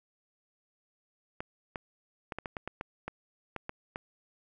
clicks, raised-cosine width 0.5 ms, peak -21 dBFS, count 12, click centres 1.405 / 1.758 / 2.322 / 2.386 / 2.458 / 2.568 / 2.676 / 2.811 / 3.08 / 3.563 / 3.694 / 3.959 s, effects none

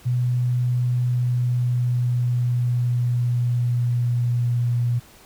sine tone with pitch glide, 123.47 to 120.44 Hz, B2 to B2, 0 to -43 cents, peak -18 dBFS, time 0.05-5 s, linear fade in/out 20 ms, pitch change -43 cents, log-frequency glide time 0.99-4.77 s, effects pink hiss -49 dBFS RMS until 5.25 s

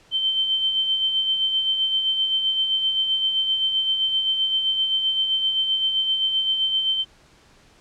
sine tone with tremolo, 3102 Hz, G7, 19 cents flat, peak -17 dBFS, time 0.11-7.05 s, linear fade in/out 50 ms, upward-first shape sine, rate 7.7 Hz, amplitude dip 45%, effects pink hiss -54 dBFS RMS until 7.8 s + low-pass 7000 Hz 12 dB/octave

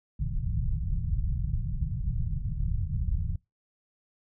pink low-pass noise, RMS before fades -29 dBFS, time 0.19-3.36 s, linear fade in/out 5 ms, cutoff 160 Hz, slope 48 dB/octave, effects noise-tail reverb RT60 0.2 s tail -22 dB re dry

